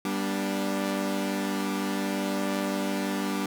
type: chord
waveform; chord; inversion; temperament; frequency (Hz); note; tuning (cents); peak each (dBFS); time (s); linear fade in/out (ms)
sawtooth; G major; none; equal with one note detuned; 196 / 241.7 / 293.7; G3 / B3 / D4; 0 / -37 / 0; -26 / -30 / -27; 0.05-3.46; 2
effects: none